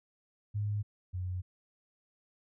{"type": "tone pair in turn", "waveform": "sine", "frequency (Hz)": [103.83, 91.2], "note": ["G#2", "F#2"], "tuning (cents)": [0, -24], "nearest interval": "major second", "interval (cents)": 224, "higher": "first", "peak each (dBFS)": [-30, -33], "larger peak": "first", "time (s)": [[0.54, 0.83], [1.13, 1.42]], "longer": "neither", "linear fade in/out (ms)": 20, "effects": []}